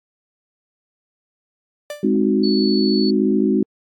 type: tone with exponential decay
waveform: 45% pulse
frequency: 590 Hz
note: D5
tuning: 8 cents sharp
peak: -24 dBFS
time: 1.9-2.13 s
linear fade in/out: 2 ms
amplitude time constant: 48 ms
type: chord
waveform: sine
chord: Ab dominant seventh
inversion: none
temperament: equal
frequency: 207.7 / 261.6 / 311.1 / 370 Hz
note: Ab3 / C4 / Eb4 / Gb4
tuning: 0 / 0 / 0 / 0 cents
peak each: -18 / -20 / -21 / -20 dBFS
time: 2.03-3.63 s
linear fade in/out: 5 ms
type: tone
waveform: sine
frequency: 4435 Hz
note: C#8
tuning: in tune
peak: -24 dBFS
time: 2.43-3.11 s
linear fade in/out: 10 ms
effects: AAC 64 kbps